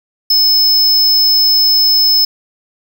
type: tone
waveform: square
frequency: 5210 Hz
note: E8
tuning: 21 cents flat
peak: -8 dBFS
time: 0.3-2.25 s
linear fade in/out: 5 ms
effects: none